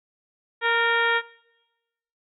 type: harmonic tone with a mistuned harmonic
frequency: 466.2 Hz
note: A#4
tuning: in tune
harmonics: 1 / 2 / 3 / 4 / 5 / 6 / 7 / 8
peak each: -27 / -26 / -25 / -24 / -31 / -38 / -32 / -38 dBFS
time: 0.61-1.22 s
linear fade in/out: 50 ms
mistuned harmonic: 4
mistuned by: -28 cents
effects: noise-tail reverb RT60 1.0 s tail -21 dB re dry